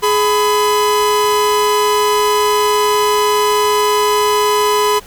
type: tone pair together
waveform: 45% pulse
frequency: 419.7 / 999.4 Hz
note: G#4 / B5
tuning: +18 / +20 cents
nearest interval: octave + minor third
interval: 1502 cents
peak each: -14 dBFS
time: 0.02-5 s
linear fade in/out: 20 ms
effects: pink hiss -40 dBFS RMS until 5.06 s